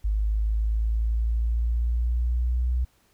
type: linear sweep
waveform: sine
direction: up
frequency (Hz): 51.91 to 62.1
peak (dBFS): -21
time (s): 0.04-2.85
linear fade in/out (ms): 10
effects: pink hiss -64 dBFS RMS until 3.13 s